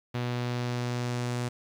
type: tone with low-pass filter sweep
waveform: sawtooth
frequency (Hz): 122.2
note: B2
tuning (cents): -18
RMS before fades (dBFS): -31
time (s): 0.14-1.49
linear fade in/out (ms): 10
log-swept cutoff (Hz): 3700 to 8600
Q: 1.2
effects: 9-bit